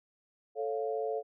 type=chord; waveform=sine; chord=A augmented; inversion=none; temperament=equal; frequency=440 / 554.4 / 698.5 Hz; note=A4 / C#5 / E#5; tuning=0 / 0 / 0 cents; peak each=-33 / -37 / -37 dBFS; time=0.55-1.23 s; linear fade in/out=50 ms; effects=none